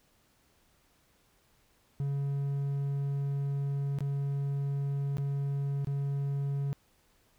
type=tone with dropouts; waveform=triangle; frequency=140 Hz; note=C#3; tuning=18 cents sharp; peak=-27 dBFS; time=2-6.73 s; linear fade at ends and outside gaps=0 ms; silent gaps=3.987-4.006 / 5.17-5.183 / 5.846-5.871 s; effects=pink hiss -68 dBFS RMS until 7.38 s